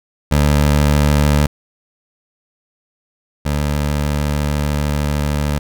20% pulse tone pair in turn, 73.4 / 73.4 Hz, D2 / D2, 0 / 0 cents, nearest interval unison, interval 0 cents, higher neither, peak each -6 / -11 dBFS, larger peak first, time 0.31-1.47 / 3.45-5.59 s, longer second, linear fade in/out 10 ms, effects none

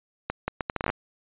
accelerating click train, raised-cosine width 0.5 ms, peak -11 dBFS, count 11, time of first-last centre 0.3-0.9 s, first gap 180 ms, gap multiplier 0.71, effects resampled to 8000 Hz

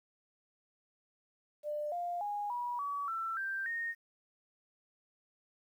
sine tone with pitch steps, 596 / 700.6 / 823.6 / 968.2 / 1138.2 / 1338 / 1572.9 / 1849 Hz, D5 / F5 / G#5 / B5 / C#6 / E6 / G6 / A#6, +25 / +5 / -15 / -35 / +45 / +25 / +5 / -15 cents, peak -34 dBFS, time 1.63-3.95 s, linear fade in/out 50 ms, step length 290 ms, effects 11-bit

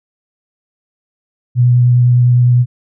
sine tone with vibrato, 122.9 Hz, B2, 8 cents flat, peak -6 dBFS, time 1.55-2.66 s, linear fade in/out 50 ms, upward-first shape triangle, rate 9.8 Hz, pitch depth 14 cents each way, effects none

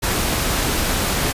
pink noise, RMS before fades -20 dBFS, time 0.02-1.33 s, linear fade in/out 20 ms, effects resampled to 32000 Hz

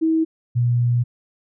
sine tone pair in turn, 321.6 / 120.74 Hz, E4 / B2, -43 / -39 cents, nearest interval octave + perfect fourth, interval 1696 cents, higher first, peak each -15 dBFS, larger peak neither, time 0.01-0.25 / 0.55-1.04 s, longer second, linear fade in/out 20 ms, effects none

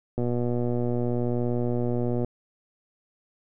click train, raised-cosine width 2 ms, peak -15 dBFS, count 251, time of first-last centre 0.18-2.246 s, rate 121 Hz, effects none

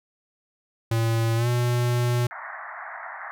square tone with pitch glide, 114 to 121.48 Hz, A#2 to B2, -38 to -28 cents, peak -21 dBFS, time 0.91-2.27 s, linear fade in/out 5 ms, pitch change +110 cents, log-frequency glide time 1.36-1.48 s
white band-pass noise, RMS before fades -37 dBFS, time 2.31-3.31 s, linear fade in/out 0 ms, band 630 to 2000 Hz, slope 96 dB/octave
effects none

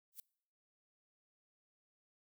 violet noise with exponential growth, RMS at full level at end -44 dBFS, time 0.12-0.2 s, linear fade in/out 2 ms, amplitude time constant 17 ms, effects noise-tail reverb RT60 0.7 s tail -25 dB re dry

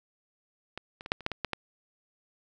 clicks, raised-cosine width 0.3 ms, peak -21 / -26 / -23 / -8 / -29 / -12 / -18 / -13 / -14 dBFS, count 9, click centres 0.776 / 1.009 / 1.061 / 1.119 / 1.207 / 1.264 / 1.317 / 1.447 / 1.533 s, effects none

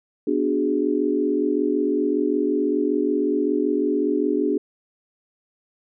sine chord, G# half-diminished seventh, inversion first, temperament equal, 246.9 / 293.7 / 370 / 415.3 Hz, B3 / D4 / F#4 / G#4, 0 / 0 / 0 / 0 cents, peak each -27 / -22 / -25 / -24 dBFS, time 0.27-4.58 s, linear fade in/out 5 ms, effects none

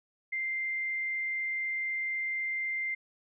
sine tone, 2092 Hz, C7, 1 cent flat, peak -30 dBFS, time 0.32-2.95 s, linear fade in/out 10 ms, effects none

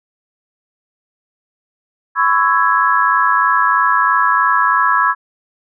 sine chord, C# minor seventh, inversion third, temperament equal with one note detuned, 1005.6 / 1108.7 / 1318.5 / 1661.2 Hz, B5 / C#6 / E6 / G#6, +31 / 0 / 0 / 0 cents, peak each -16 dBFS, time 2.15-5.15 s, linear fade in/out 50 ms, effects none

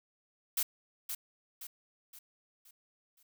blue noise with echo, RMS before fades -31 dBFS, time 0.57-0.63 s, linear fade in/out 5 ms, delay 520 ms, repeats 5, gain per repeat -7 dB, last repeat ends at 3.23 s, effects none

